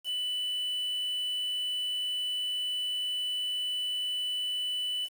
triangle tone with quantisation, 2983 Hz, F#7, 13 cents sharp, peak -28 dBFS, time 0.04-5.09 s, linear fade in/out 50 ms, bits 8, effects none

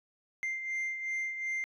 sine beating tone pair, 2093 / 2095.7 Hz, C7 / C7, 0 / +2 cents, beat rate 2.7 Hz, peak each -31 / -38 dBFS, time 0.43-1.64 s, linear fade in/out 0 ms, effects tanh soft clip ceiling -30 dBFS

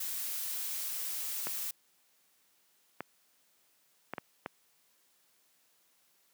blue noise, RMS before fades -37 dBFS, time 0-1.71 s, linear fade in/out 5 ms
clicks, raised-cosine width 0.5 ms, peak -21 dBFS, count 5, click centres 1.47 / 3.006 / 4.136 / 4.182 / 4.461 s
effects white hiss -70 dBFS RMS until 6.33 s + high-pass 150 Hz 12 dB/octave

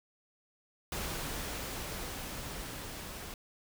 pink noise with level ramp, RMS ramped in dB -37 to -44 dBFS, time 0.92-3.34 s, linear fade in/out 2 ms, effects none

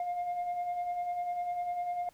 sine beating tone pair, 698.5 / 708.5 Hz, F5 / F5, 0 / +25 cents, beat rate 10 Hz, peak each -39 / -30 dBFS, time 0-2.09 s, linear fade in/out 2 ms, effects tanh soft clip ceiling -29 dBFS + pink hiss -64 dBFS RMS until 2.13 s

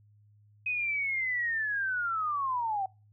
sine linear sweep, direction down, 2528 to 750 Hz, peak -28 dBFS, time 0.66-2.86 s, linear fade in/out 5 ms, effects noise-tail reverb RT60 0.3 s tail -23 dB re dry + added 104 Hz sine -58 dBFS peak until 3.12 s

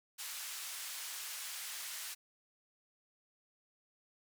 white band-pass noise, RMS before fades -44 dBFS, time 0.18-2.15 s, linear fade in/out 20 ms, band 1200 to 12000 Hz, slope 12 dB/octave, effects none

